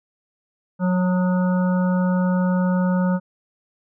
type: harmonic tone with a mistuned harmonic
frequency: 182.5 Hz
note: F#3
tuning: 24 cents flat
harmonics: 1 / 3 / 5 / 7 / 8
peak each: -17 / -27 / -31 / -34 / -35 dBFS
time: 0.79-3.2 s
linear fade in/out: 50 ms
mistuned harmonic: 7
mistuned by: -35 cents
effects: none